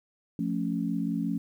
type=chord; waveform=sine; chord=F augmented; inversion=none; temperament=equal; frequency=174.61 / 220 / 277.2 Hz; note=F3 / A3 / C#4; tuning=0 / 0 / 0 cents; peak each=-31 dBFS; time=0.39-1.38 s; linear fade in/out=2 ms; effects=10-bit